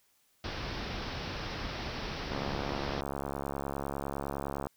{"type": "low-pass noise", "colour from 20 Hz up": "pink", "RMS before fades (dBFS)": -38, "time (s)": [0.44, 3.01], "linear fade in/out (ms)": 2, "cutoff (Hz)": 5600, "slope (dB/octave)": 96}
{"type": "click train", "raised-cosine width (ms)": 1, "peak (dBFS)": -21, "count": 165, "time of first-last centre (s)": [2.32, 4.67], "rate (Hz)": 69.8}
{"effects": ["white hiss -70 dBFS RMS until 4.76 s"]}